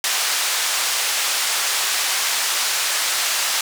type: band-pass noise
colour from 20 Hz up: white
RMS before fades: -21 dBFS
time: 0.04-3.61 s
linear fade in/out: 2 ms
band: 790 to 7800 Hz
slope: 12 dB/octave
effects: none